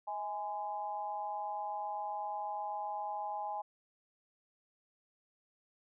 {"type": "tone with amplitude modulation", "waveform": "sine", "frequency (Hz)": 830.6, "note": "G#5", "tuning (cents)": 0, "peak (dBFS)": -32, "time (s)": [0.07, 3.62], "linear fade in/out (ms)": 10, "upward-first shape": "sine", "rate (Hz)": 192, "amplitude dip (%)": 85, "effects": []}